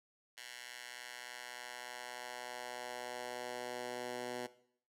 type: tone with high-pass filter sweep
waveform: 10% pulse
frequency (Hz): 123.3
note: B2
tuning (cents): -2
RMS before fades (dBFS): -45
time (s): 0.37-4.47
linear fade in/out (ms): 10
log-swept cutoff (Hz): 2100 to 320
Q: 0.95
effects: noise-tail reverb RT60 0.6 s tail -17 dB re dry + low-pass 12000 Hz 12 dB/octave